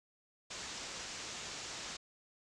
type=low-pass noise; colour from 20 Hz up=white; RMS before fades=-45 dBFS; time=0.5-1.97 s; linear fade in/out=10 ms; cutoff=7400 Hz; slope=48 dB/octave; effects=none